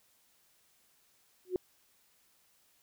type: tone with exponential growth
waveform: sine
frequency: 365.9 Hz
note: F#4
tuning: 19 cents flat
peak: -24 dBFS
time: 1.45-1.56 s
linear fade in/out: 1 ms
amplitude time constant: 22 ms
effects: white hiss -69 dBFS RMS until 2.82 s